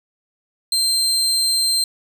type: tone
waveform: 30% pulse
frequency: 4145 Hz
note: C8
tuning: 17 cents flat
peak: -13 dBFS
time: 0.72-1.84 s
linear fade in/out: 2 ms
effects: none